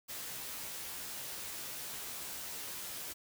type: noise with comb filter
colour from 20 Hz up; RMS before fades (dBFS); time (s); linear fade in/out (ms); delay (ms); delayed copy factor
white; -43; 0.08-3.14; 20; 15; +0.7
effects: none